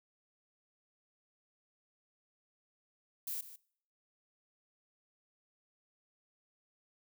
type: noise with echo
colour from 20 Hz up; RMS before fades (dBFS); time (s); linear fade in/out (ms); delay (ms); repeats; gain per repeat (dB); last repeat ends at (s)
violet; -39; 3.27-3.41; 5; 150; 1; -13; 3.56
effects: noise-tail reverb RT60 0.6 s tail -22 dB re dry